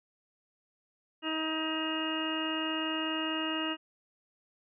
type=harmonic tone; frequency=316.2 Hz; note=D#4; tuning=28 cents sharp; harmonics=1 / 2 / 3 / 4 / 5 / 6 / 8 / 9; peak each=-34 / -41 / -42 / -40 / -43 / -43 / -45 / -35 dBFS; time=1.22-3.77 s; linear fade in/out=50 ms; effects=none